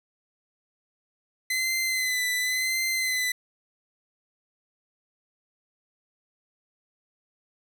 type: tone with vibrato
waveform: sawtooth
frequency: 2033 Hz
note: B6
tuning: 50 cents sharp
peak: -21 dBFS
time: 1.5-3.32 s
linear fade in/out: 5 ms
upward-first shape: sine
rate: 0.93 Hz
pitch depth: 37 cents each way
effects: none